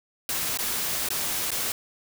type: noise with dropouts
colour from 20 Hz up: white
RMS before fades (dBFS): -28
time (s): 0.29-1.72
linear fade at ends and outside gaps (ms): 1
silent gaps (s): 0.573-0.588 / 1.088-1.104 / 1.506-1.516
effects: none